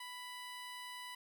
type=tone; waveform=15% pulse; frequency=990 Hz; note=B5; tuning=4 cents sharp; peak=-39 dBFS; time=0-1.15 s; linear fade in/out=5 ms; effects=none